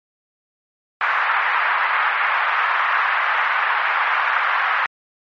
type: band-pass noise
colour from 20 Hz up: pink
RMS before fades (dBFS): -19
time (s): 1.01-4.86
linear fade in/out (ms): 0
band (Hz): 1000 to 2000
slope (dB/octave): 24
effects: MP3 32 kbps